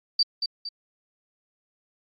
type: tone with echo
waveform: sine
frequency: 4643 Hz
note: D8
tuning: 21 cents flat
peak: -17 dBFS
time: 0.19-0.23 s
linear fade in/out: 5 ms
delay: 230 ms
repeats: 2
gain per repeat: -7 dB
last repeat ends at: 0.69 s
effects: Opus 48 kbps